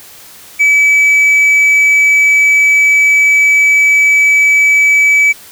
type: tone with tanh clipping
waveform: sine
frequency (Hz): 2293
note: D7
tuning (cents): -42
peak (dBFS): -6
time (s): 0.59-5.33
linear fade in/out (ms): 20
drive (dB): 3
effects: white hiss -36 dBFS RMS until 5.51 s